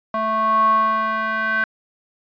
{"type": "tone with band-pass filter sweep", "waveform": "square", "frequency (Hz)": 220, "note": "A3", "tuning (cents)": 0, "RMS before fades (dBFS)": -19, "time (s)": [0.14, 1.64], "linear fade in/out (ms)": 2, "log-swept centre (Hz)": [930, 1500], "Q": 8.4, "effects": ["resampled to 11025 Hz"]}